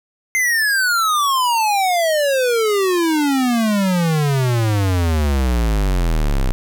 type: exponential sweep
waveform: square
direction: down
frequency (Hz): 2101 to 30.87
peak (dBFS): -15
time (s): 0.35-6.52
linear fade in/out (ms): 0
effects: none